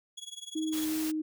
25% pulse tone with tremolo, 3350 Hz, G#7, 14 cents sharp, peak -34 dBFS, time 0.17-0.85 s, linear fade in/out 10 ms, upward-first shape sine, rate 20 Hz, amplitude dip 90%
sine tone with vibrato, 312.7 Hz, D#4, 9 cents sharp, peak -29 dBFS, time 0.55-1.22 s, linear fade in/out 10 ms, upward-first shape sine, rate 2.8 Hz, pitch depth 9 cents each way
white noise, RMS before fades -39 dBFS, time 0.72-1.12 s, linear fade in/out 20 ms
effects none

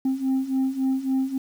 sine beating tone pair, 262.3 / 265.9 Hz, C4 / C4, +4 / +28 cents, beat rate 3.6 Hz, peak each -24 / -21 dBFS, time 0.05-1.38 s, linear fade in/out 5 ms, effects tanh soft clip ceiling -18 dBFS + 8-bit

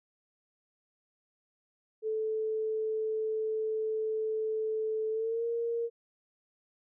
sine tone with pitch glide, 437.1 to 465.8 Hz, A4 to A#4, -11 to -1 cents, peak -29 dBFS, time 2.02-5.9 s, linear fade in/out 50 ms, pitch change +110 cents, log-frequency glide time 5.11-5.45 s, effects none

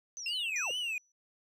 sine linear sweep, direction down, 6210 to 431.2 Hz, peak -39 dBFS, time 0.17-0.71 s, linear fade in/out 0 ms
triangle tone with vibrato, 2705 Hz, E7, 44 cents sharp, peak -31 dBFS, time 0.26-0.98 s, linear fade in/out 2 ms, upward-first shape triangle, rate 2.4 Hz, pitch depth 210 cents each way
sine tone with exponential decay, 5920 Hz, F#8, in tune, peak -33 dBFS, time 0.56-1.12 s, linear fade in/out 2 ms, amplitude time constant 120 ms
effects none

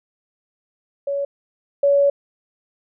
sine tone pair in turn, 562 / 564.3 Hz, C#5 / C#5, +24 / +31 cents, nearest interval unison, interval 7 cents, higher second, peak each -20 / -12 dBFS, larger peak second, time 1.07-1.25 / 1.83-2.1 s, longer second, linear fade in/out 5 ms, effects none

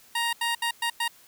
15% pulse tone bursts at uneven times, 935 Hz, A#5, 5 cents sharp, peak -18 dBFS, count 5, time 0.15-0.33 / 0.41-0.55 / 0.62-0.71 / 0.82-0.9 / 1-1.08 s, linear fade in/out 5 ms, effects white hiss -55 dBFS RMS until 1.27 s

